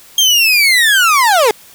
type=linear sweep; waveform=30% pulse; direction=down; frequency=3231 to 402.1 Hz; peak=-5 dBFS; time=0.18-1.51 s; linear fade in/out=2 ms; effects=white hiss -41 dBFS RMS until 1.74 s